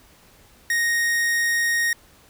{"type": "tone", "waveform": "45% pulse", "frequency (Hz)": 1864.7, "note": "A#6", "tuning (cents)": 0, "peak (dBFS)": -19, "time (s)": [0.7, 1.93], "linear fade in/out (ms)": 2, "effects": ["pink hiss -53 dBFS RMS until 2.29 s"]}